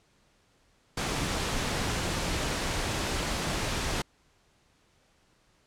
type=noise; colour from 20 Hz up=pink; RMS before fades=-30 dBFS; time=0.97-4.02 s; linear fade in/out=5 ms; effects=pink hiss -66 dBFS RMS until 5.66 s + low-pass 8000 Hz 12 dB/octave